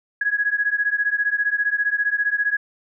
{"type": "beating tone pair", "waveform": "sine", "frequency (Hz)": [1661.2, 1676.2], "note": ["G#6", "G#6"], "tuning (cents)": [0, 16], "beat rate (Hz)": 15, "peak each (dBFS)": [-21, -22], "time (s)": [0.21, 2.57], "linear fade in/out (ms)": 5, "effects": []}